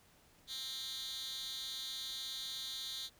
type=tone with high-pass filter; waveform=10% pulse; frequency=263.6 Hz; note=C4; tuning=13 cents sharp; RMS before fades=-43 dBFS; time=0.47-3.1 s; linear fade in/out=50 ms; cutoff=3700 Hz; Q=4.1; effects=pink hiss -66 dBFS RMS until 3.19 s